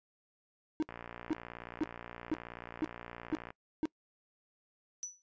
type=tone bursts; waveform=triangle; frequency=311.1 Hz; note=D#4; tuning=in tune; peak=-26 dBFS; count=7; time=0.8-3.855 s; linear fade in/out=0 ms; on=25 ms; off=480 ms
type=click train; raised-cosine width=0.5 ms; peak=-29 dBFS; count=155; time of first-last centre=0.89-3.505 s; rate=58.9 Hz
type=tone with exponential decay; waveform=sine; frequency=5940 Hz; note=F#8; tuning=6 cents sharp; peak=-34 dBFS; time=5.03-5.22 s; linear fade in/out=0 ms; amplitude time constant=41 ms
effects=noise-tail reverb RT60 0.1 s tail -23 dB re dry + resampled to 16000 Hz